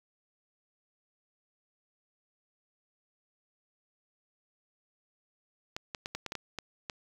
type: clicks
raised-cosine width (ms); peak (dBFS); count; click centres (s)
0.2; -19; 9; 5.765 / 5.948 / 6.059 / 6.15 / 6.263 / 6.321 / 6.353 / 6.587 / 6.898
effects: 8-bit